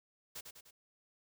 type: noise with echo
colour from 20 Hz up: white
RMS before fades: -45 dBFS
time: 0.35-0.41 s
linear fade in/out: 10 ms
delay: 100 ms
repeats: 3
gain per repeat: -5 dB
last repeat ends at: 0.71 s
effects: none